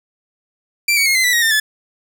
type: tone with pitch steps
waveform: sawtooth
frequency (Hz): 2349 / 2248 / 2152 / 2059 / 1970.7 / 1886.1 / 1805.1 / 1727.5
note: D7 / C#7 / C7 / C7 / B6 / A#6 / A6 / A6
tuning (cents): 0 / +24 / +48 / -28 / -4 / +20 / +44 / -32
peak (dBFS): -9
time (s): 0.88-1.6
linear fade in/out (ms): 5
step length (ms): 90
effects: none